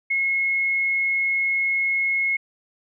sine tone, 2170 Hz, C#7, 37 cents flat, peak -19 dBFS, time 0.1-2.37 s, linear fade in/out 10 ms, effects none

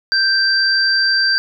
sine tone pair together, 1568 / 4699 Hz, G6 / D8, 0 / 0 cents, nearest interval octave + perfect fifth, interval 1900 cents, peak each -15 dBFS, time 0.12-1.38 s, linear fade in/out 0 ms, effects none

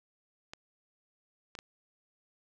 clicks, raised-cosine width 0.2 ms, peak -25 dBFS, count 3, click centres 0.535 / 1.552 / 1.589 s, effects none

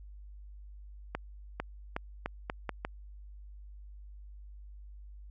accelerating click train, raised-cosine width 0.5 ms, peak -18 dBFS, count 7, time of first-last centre 1.15-2.85 s, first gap 450 ms, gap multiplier 0.81, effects added 50 Hz sine -46 dBFS peak until 5.3 s

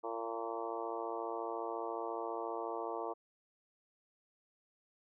harmonic tone with a mistuned harmonic, 114.4 Hz, A#2, 32 cents flat, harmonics 3 / 4 / 5 / 6 / 7 / 8 / 9 / 10, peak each -45 / -42 / -47 / -44 / -48 / -45 / -49 / -47 dBFS, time 0.03-3.14 s, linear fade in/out 20 ms, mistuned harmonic 7, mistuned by +22 cents, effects none

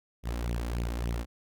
sawtooth tone with flanger, 58.6 Hz, A#1, 10 cents sharp, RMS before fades -32 dBFS, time 0.23-1.26 s, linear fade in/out 50 ms, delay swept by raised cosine 0.31 to 3.81 ms, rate 3.5 Hz, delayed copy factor +0.7, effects none

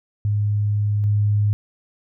sine tone pair in turn, 103.83 / 103.83 Hz, G#2 / G#2, 0 / 0 cents, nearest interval unison, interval 0 cents, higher neither, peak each -17 / -15 dBFS, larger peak second, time 0.25-1.04 / 1.04-1.53 s, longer first, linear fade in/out 0 ms, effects none

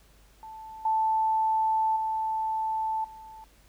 sine tone with level steps, 880 Hz, A5, in tune, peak -40 / -22 / -26 / -43 dBFS, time 0.43-3.44 s, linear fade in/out 0 ms, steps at 0.85 / 1.96 / 3.04 s, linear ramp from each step 5 ms, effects added 50 Hz sine -58 dBFS peak until 3.68 s + pink hiss -61 dBFS RMS until 3.68 s

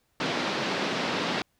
pink band-pass noise, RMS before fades -29 dBFS, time 0.2-1.42 s, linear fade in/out 2 ms, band 170 to 4700 Hz, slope 24 dB/octave, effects pink hiss -71 dBFS RMS until 1.59 s

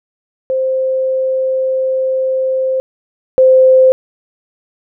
sine tone pair in turn, 523.3 / 519.7 Hz, C5 / C5, 0 / -12 cents, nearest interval unison, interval 12 cents, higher first, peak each -12 / -4 dBFS, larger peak second, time 0.5-2.8 / 3.38-3.92 s, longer first, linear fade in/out 0 ms, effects none

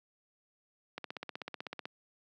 click train, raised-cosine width 0.3 ms, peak -23 dBFS, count 15, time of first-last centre 0.98-1.855 s, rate 16 Hz, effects high-pass 200 Hz 12 dB/octave

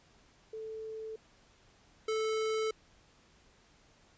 sine / square tone pair in turn, 440 / 438.1 Hz, A4 / A4, 0 / -7 cents, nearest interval unison, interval 7 cents, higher first, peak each -39 / -31 dBFS, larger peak second, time 0.53-1.16 / 2.08-2.71 s, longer neither, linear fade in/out 5 ms, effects pink hiss -64 dBFS RMS until 4.17 s + resampled to 16000 Hz

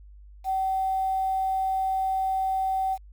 sine tone with quantisation, 764 Hz, G5, 45 cents flat, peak -23 dBFS, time 0.44-2.98 s, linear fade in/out 50 ms, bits 8, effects added 50 Hz sine -45 dBFS peak until 3.12 s

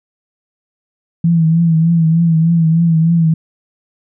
sine tone with vibrato, 164.7 Hz, E3, 1 cent flat, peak -8 dBFS, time 1.24-3.34 s, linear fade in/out 5 ms, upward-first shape triangle, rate 3.3 Hz, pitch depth 63 cents each way, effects none

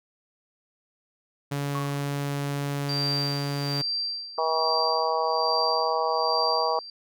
sawtooth tone, 142 Hz, C#3, 42 cents sharp, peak -23 dBFS, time 1.51-3.82 s, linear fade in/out 10 ms
sine tone with exponential decay, 1108.7 Hz, C#6, in tune, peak -28 dBFS, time 1.75-2.15 s, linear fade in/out 2 ms, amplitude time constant 85 ms
sine tone with tremolo, 4704 Hz, D8, 2 cents sharp, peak -25 dBFS, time 2.89-6.9 s, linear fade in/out 2 ms, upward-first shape sine, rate 1.2 Hz, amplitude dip 80%
harmonic tone, 160.7 Hz, E3, 44 cents flat, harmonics 3 / 4 / 5 / 6 / 7, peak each -29 / -29 / -29 / -29 / -29 dBFS, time 4.38-6.79 s, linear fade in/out 2 ms
effects none

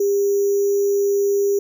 sine tone with sample-and-hold, 400.5 Hz, G4, 37 cents sharp, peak -15 dBFS, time 0-1.59 s, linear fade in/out 5 ms, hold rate 6300 Hz, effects none

